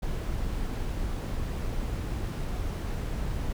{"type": "noise", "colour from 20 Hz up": "brown", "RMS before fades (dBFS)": -31, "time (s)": [0.02, 3.53], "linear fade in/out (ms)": 10, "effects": []}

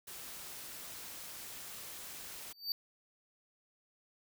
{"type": "noise", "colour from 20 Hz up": "white", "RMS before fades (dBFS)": -47, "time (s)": [0.07, 2.53], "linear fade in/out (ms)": 10}
{"type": "tone with exponential growth", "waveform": "square", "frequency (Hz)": 4606, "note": "D8", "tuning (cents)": -34, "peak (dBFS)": -30, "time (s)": [2.51, 2.72], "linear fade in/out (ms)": 1, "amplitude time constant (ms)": 44}
{"effects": []}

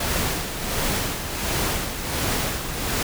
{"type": "noise with tremolo", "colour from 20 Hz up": "pink", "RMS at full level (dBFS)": -23, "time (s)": [0, 3.03], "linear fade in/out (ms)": 5, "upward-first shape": "sine", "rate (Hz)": 1.4, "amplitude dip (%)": 55, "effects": []}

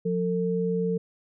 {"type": "tone pair together", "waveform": "sine", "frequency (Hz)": [178, 450.1], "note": ["F3", "A4"], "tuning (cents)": [33, 39], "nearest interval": "octave + major third", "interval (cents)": 1606, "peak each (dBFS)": -26, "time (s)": [0.05, 0.98], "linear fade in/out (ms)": 10, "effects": []}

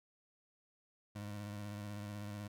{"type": "tone with vibrato", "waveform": "25% pulse", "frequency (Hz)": 103.3, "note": "G#2", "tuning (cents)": -9, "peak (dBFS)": -39, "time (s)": [1.15, 2.48], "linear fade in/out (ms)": 10, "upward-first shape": "sine", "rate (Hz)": 16, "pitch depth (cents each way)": 35, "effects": []}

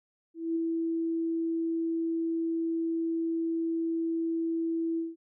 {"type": "tone with ADSR envelope", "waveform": "sine", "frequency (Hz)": 329.6, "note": "E4", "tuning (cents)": 0, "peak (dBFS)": -25, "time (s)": [0.34, 5.16], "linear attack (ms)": 220, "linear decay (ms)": 8, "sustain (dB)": -2, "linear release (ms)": 180, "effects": []}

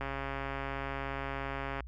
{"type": "click train", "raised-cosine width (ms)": 0.5, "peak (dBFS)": -22, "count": 247, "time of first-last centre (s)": [0.01, 1.806], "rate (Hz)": 137, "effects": ["added 60 Hz sine -42 dBFS peak until 1.87 s"]}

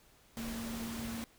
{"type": "tone in noise", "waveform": "sine", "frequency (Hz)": 229.5, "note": "A#3", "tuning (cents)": -27, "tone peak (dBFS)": -39, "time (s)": [0.37, 1.24], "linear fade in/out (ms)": 0, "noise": "pink", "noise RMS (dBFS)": -44, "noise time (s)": [0.37, 1.24], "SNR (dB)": 2, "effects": ["pink hiss -64 dBFS RMS until 1.38 s"]}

